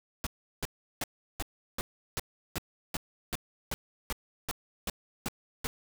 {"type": "noise bursts", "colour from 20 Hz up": "pink", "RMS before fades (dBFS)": -33, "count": 15, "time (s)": [0.24, 5.67], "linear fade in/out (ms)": 0, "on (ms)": 26, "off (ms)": 360, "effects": []}